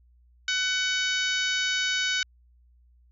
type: harmonic tone with a mistuned harmonic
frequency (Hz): 750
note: F#5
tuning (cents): +23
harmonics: 2 / 3 / 4 / 5 / 6 / 7 / 8 / 9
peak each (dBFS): -28 / -31 / -31 / -32 / -37 / -38 / -36 / -41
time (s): 0.48-2.23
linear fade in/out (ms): 2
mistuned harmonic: 9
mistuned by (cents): +25
effects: added 60 Hz sine -56 dBFS peak until 3.11 s